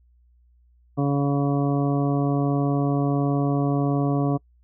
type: harmonic tone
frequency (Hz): 141.4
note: C#3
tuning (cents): +35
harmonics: 1 / 2 / 3 / 4 / 5 / 7 / 8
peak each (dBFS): -22 / -23 / -30 / -33 / -31 / -40 / -36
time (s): 0.97-4.38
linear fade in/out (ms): 20
effects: noise-tail reverb RT60 0.1 s tail -26 dB re dry + added 60 Hz sine -55 dBFS peak until 4.63 s

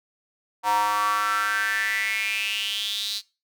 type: tone with high-pass filter sweep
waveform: square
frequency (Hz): 103.83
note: G#2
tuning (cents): 0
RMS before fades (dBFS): -25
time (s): 0.63-3.22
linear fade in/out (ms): 50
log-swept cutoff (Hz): 870 to 4200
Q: 7.1
effects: noise-tail reverb RT60 0.3 s tail -22 dB re dry

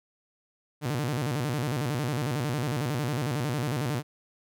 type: tone with vibrato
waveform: sawtooth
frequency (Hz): 134.6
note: C3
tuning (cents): +49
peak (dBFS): -23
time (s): 0.81-4.03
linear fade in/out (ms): 50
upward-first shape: square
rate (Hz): 11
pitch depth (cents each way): 190
effects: none

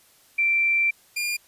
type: tone pair in turn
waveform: sine / sawtooth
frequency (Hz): 2349 / 2408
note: D7 / D7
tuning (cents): 0 / +43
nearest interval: unison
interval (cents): 43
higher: second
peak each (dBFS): -18 / -21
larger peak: first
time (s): 0.38-0.91 / 1.16-1.37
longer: first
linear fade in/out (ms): 10
effects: white hiss -57 dBFS RMS until 1.47 s + resampled to 32000 Hz

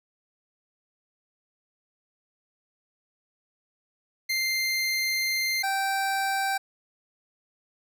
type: tone pair in turn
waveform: 25% pulse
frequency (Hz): 2093 / 779.9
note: C7 / G5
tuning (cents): 0 / -9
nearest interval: octave + perfect fourth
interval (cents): 1709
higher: first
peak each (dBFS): -21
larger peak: neither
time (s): 4.29-5.63 / 5.63-6.58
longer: first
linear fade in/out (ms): 10
effects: none

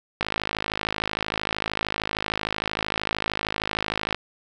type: click train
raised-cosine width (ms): 0.3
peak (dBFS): -8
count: 210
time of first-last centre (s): 0.21-4.146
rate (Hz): 53.1
effects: none

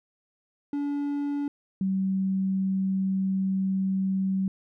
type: tone pair in turn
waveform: triangle / sine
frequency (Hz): 286.6 / 191.28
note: D4 / G3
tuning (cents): -42 / -42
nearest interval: perfect fifth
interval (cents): 700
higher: first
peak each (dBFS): -24 / -23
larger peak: second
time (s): 0.73-1.48 / 1.81-4.48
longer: second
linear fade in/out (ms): 2
effects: none

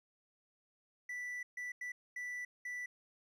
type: tone bursts at uneven times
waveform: triangle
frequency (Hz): 1972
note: B6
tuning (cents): -3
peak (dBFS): -38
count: 5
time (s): 1.09-1.43 / 1.57-1.72 / 1.81-1.92 / 2.16-2.45 / 2.65-2.86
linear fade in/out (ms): 5
effects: none

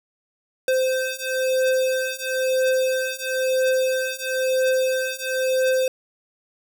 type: beating tone pair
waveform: square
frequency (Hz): 518 / 519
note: C5 / C5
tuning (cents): -17 / -14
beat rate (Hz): 1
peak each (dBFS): -24 / -23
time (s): 0.68-5.88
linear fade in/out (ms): 2
effects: none

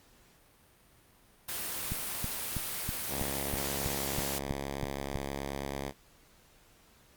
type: noise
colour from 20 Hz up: white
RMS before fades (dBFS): -36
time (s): 1.48-4.39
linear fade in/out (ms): 10
type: click train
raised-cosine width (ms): 5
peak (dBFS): -22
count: 11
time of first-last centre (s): 1.92-5.156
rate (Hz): 3.09
type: tone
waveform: 5% pulse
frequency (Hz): 69.3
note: C#2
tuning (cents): 0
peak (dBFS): -24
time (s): 3.08-5.93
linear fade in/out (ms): 50
effects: pink hiss -62 dBFS RMS until 7.16 s + Opus 48 kbps

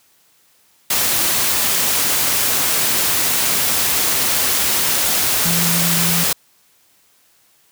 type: tone in noise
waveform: sine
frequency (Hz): 170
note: F3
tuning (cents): -46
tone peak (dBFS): -20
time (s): 5.45-6.24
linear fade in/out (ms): 5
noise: white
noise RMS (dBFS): -17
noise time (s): 0.9-6.33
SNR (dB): -6
effects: white hiss -56 dBFS RMS until 7.71 s + high-pass 60 Hz 12 dB/octave

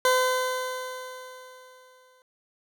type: tone with exponential decay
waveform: 20% pulse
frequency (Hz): 510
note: C5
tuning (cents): -44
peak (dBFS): -13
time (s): 0.05-2.22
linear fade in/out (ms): 1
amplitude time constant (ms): 470
effects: none

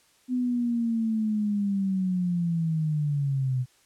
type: linear sweep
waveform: sine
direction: down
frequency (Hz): 253.3 to 124.7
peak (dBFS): -23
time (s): 0.28-3.66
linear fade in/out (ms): 50
effects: white hiss -62 dBFS RMS until 3.85 s + low-pass 10000 Hz 12 dB/octave

